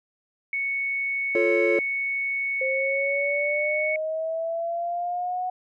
sine tone, 2217 Hz, C#7, in tune, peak -24 dBFS, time 0.53-3.96 s, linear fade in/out 2 ms
triangle chord, F augmented, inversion none, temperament equal, 349.2 / 440 / 554.4 Hz, F4 / A4 / C#5, 0 / 0 / 0 cents, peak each -22 dBFS, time 1.35-1.79 s, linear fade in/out 2 ms
sine linear sweep, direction up, 523.3 to 737 Hz, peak -25 dBFS, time 2.61-5.5 s, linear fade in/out 5 ms
effects none

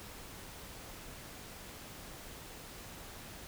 silence, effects pink hiss -49 dBFS RMS until 3.47 s

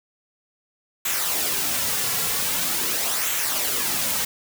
white noise with flanger, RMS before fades -24 dBFS, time 1.05-4.25 s, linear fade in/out 5 ms, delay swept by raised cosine 0.2 to 3.3 ms, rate 0.44 Hz, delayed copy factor -0.5, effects none

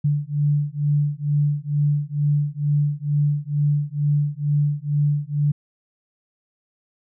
sine beating tone pair, 145.2 / 147.4 Hz, D3 / D3, -19 / +7 cents, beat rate 2.2 Hz, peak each -21 dBFS, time 0.04-5.52 s, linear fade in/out 10 ms, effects none

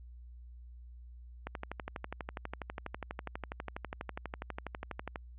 click train, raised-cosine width 0.5 ms, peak -23 dBFS, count 46, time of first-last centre 1.47-5.159 s, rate 12.2 Hz, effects added 60 Hz sine -48 dBFS peak until 5.38 s + resampled to 8000 Hz

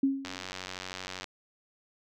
sine tone with exponential decay, 272.1 Hz, C#4, 32 cents flat, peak -20 dBFS, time 0.03-0.45 s, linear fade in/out 5 ms, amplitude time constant 91 ms
click train, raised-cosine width 0.2 ms, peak -20 dBFS, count 93, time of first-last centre 0.25-1.242 s, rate 92.7 Hz
effects none

